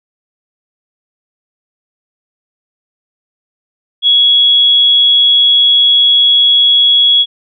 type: tone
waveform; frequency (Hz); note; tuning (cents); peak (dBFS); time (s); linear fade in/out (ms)
sine; 3345; G#7; +12; -5; 4.02-7.26; 50
effects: none